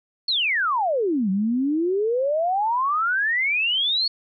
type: exponential two-way sweep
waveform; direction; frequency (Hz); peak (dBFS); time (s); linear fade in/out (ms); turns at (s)
sine; down then up; 4439 to 185 to 4439; -19; 0.28-4.08; 5; 1.3
effects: none